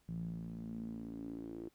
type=tone with band-pass filter sweep; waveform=sawtooth; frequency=56.2 Hz; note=A1; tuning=37 cents sharp; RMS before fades=-44 dBFS; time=0.08-1.69 s; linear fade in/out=5 ms; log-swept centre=160 to 340 Hz; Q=6.7; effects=pink hiss -74 dBFS RMS until 1.74 s